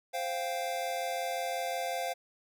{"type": "chord", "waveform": "square", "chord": "C suspended fourth", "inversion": "none", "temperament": "equal", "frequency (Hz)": [523.3, 698.5, 784], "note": ["C5", "F5", "G5"], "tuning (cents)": [0, 0, 0], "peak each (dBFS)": [-38, -35, -40], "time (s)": [0.13, 2.14], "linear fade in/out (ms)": 20, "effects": []}